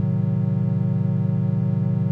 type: chord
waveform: triangle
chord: A diminished seventh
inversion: none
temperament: equal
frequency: 110 / 130.81 / 155.56 / 185 Hz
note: A2 / C3 / Eb3 / Gb3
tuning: 0 / 0 / 0 / 0 cents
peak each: -22 dBFS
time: 0-2.11 s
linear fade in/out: 0 ms
effects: none